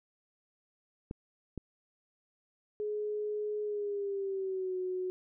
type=clicks; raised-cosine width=3 ms; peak=-25 dBFS; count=2; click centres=1.111 / 1.577 s
type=tone with pitch glide; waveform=sine; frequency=420.6 to 368.3 Hz; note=G#4 to F#4; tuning=+22 to -8 cents; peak=-32 dBFS; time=2.8-5.1 s; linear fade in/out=0 ms; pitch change=-230 cents; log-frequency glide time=3.63-4.77 s
effects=none